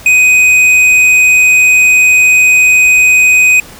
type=tone with hard clipping; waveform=sine; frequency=2503 Hz; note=D#7; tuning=10 cents sharp; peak=-5 dBFS; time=0.06-3.6 s; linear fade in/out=2 ms; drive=7 dB; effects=pink hiss -33 dBFS RMS until 3.79 s